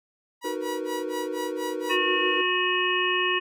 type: tone with tremolo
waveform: sawtooth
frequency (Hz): 967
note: B5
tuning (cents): -37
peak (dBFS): -27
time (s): 0.41-1.99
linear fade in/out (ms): 50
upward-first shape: sine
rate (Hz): 4.2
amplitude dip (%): 100
type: chord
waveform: triangle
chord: B major seventh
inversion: first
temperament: equal with one note detuned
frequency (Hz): 311.1 / 370 / 462.7 / 493.9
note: D#4 / F#4 / A#4 / B4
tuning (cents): 0 / 0 / -13 / 0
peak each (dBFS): -32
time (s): 0.44-2.42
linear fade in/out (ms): 10
type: harmonic tone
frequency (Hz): 363.4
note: F#4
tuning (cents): -31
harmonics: 1 / 3 / 5 / 7 / 8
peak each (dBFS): -28 / -28 / -28 / -28 / -28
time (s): 1.89-3.4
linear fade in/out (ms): 20
effects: none